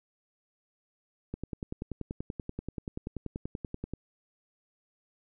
click train, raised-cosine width 3 ms, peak -22 dBFS, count 28, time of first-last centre 1.34-3.936 s, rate 10.4 Hz, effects none

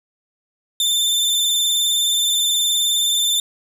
sawtooth tone with vibrato, 3557 Hz, A7, 18 cents sharp, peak -13 dBFS, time 0.8-3.4 s, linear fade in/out 2 ms, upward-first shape sine, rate 19 Hz, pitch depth 28 cents each way, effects none

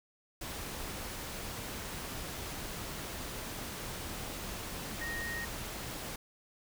sine tone in noise, 1864.7 Hz, A#6, in tune, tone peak -37 dBFS, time 5.01-5.45 s, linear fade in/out 5 ms, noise pink, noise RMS -41 dBFS, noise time 0.41-6.16 s, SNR +1 dB, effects none

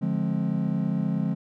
triangle chord, D half-diminished seventh, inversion none, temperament just, 146.83 / 176.2 / 211.4 / 264.3 Hz, D3 / F3 / Ab3 / C4, 0 / +16 / +31 / +18 cents, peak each -28 / -25 / -26 / -31 dBFS, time 0.01-1.35 s, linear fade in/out 20 ms, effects none

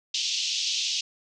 pink band-pass noise, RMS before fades -28 dBFS, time 0.14-1.01 s, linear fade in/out 5 ms, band 2800 to 6400 Hz, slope 48 dB/octave, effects none

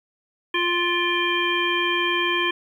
harmonic tone with a mistuned harmonic, 349.6 Hz, F4, 2 cents sharp, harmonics 1 / 3 / 5 / 7 / 9, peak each -26 / -26 / -26 / -26 / -26 dBFS, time 0.54-2.51 s, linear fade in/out 5 ms, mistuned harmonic 7, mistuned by -36 cents, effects 9-bit

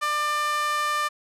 sawtooth tone with high-pass filter, 596 Hz, D5, 25 cents sharp, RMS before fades -25 dBFS, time 0.01-1.09 s, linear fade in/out 20 ms, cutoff 1300 Hz, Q 3.3, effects low-pass 12000 Hz 12 dB/octave

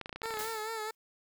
clicks, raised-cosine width 0.3 ms, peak -24 dBFS, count 11, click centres 0.013 / 0.059 / 0.094 / 0.128 / 0.16 / 0.218 / 0.257 / 0.307 / 0.34 / 0.372 / 0.408 s
15% pulse tone with vibrato, 440 Hz, A4, in tune, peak -29 dBFS, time 0.23-0.91 s, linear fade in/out 5 ms, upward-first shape sine, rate 4.6 Hz, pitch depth 55 cents each way
white noise with exponential decay, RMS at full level -38 dBFS, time 0.39-0.95 s, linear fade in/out 1 ms, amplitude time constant 120 ms
effects none

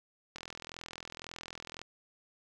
click train, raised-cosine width 0.2 ms, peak -25 dBFS, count 62, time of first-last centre 0.36-1.816 s, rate 41.9 Hz, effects none

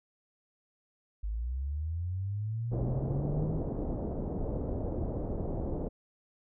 sine linear sweep, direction up, 49.53 to 160.6 Hz, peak -31 dBFS, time 1.23-3.6 s, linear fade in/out 10 ms
pink low-pass noise, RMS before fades -34 dBFS, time 2.71-5.89 s, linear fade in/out 20 ms, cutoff 630 Hz, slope 24 dB/octave
effects none

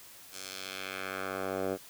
10% pulse tone with band-pass filter sweep, 95.2 Hz, F#2, 50 cents sharp, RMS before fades -37 dBFS, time 0.31-1.78 s, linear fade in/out 50 ms, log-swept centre 7300 to 490 Hz, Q 1.1, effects white hiss -52 dBFS RMS until 1.89 s

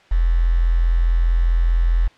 sine tone with quantisation, 42.37 Hz, E1, 48 cents sharp, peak -13 dBFS, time 0.11-2.08 s, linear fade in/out 10 ms, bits 6, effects white hiss -51 dBFS RMS until 2.17 s + low-pass 3000 Hz 12 dB/octave

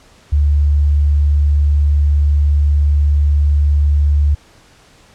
sine tone, 72.9 Hz, D2, 12 cents flat, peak -9 dBFS, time 0.32-4.35 s, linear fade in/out 10 ms, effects pink hiss -47 dBFS RMS until 5.14 s + low-pass 8000 Hz 12 dB/octave

